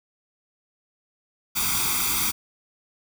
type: noise with comb filter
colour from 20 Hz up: white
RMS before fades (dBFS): -24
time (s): 1.55-2.32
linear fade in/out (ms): 20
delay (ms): 0.85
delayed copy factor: +1
effects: none